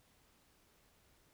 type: silence
effects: pink hiss -70 dBFS RMS until 1.33 s